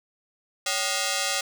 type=ring-modulated tone; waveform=5% pulse; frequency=667 Hz; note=E5; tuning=20 cents sharp; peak=-10 dBFS; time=0.66-1.41 s; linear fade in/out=5 ms; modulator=106 Hz; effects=none